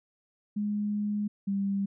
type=tone pair in turn; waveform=sine; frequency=207.7 / 197.81 Hz; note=G#3 / G3; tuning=0 / +16 cents; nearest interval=minor second; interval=84 cents; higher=first; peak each=-27 / -26 dBFS; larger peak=second; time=0.56-1.28 / 1.47-1.86 s; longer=first; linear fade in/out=10 ms; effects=none